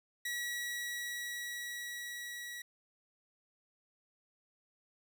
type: tone with level ramp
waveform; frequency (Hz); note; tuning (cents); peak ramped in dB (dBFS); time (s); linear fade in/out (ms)
sawtooth; 1927; B6; -43; -32 to -39; 0.25-2.62; 5
effects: none